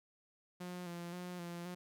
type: tone with vibrato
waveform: sawtooth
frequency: 175.7 Hz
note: F3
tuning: 11 cents sharp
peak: -39 dBFS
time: 0.6-1.75 s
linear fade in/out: 10 ms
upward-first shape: square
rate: 1.9 Hz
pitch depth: 32 cents each way
effects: none